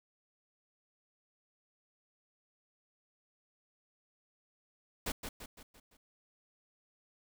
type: noise with echo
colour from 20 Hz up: pink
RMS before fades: -36 dBFS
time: 5.06-5.12 s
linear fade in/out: 5 ms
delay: 170 ms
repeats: 5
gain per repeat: -6 dB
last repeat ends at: 5.97 s
effects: none